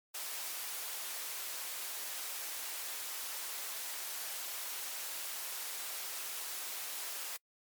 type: high-pass noise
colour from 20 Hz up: white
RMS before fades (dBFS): -41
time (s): 0.14-7.37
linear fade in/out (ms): 10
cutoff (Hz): 520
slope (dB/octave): 12
effects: noise-tail reverb RT60 0.1 s tail -26 dB re dry + MP3 96 kbps